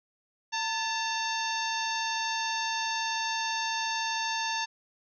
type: harmonic tone with a mistuned harmonic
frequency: 903 Hz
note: A5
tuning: 45 cents sharp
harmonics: 1 / 2 / 3 / 4 / 5 / 6 / 7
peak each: -32 / -35 / -37 / -38 / -39 / -40 / -40 dBFS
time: 0.52-4.66 s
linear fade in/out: 20 ms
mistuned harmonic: 2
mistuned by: -68 cents
effects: none